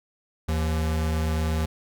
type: tone pair together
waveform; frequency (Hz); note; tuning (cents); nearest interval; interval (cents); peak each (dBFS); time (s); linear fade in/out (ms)
square; 78.64 / 167.5; D#2 / E3; +19 / +28; octave + minor second; 1309; -24 / -32; 0.48-1.66; 10
effects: none